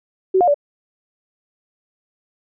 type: tone with pitch steps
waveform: sine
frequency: 376.9 / 710 / 578 Hz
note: F#4 / F5 / D5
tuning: +32 / +28 / -28 cents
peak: -11 dBFS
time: 0.34-0.544 s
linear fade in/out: 10 ms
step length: 68 ms
effects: none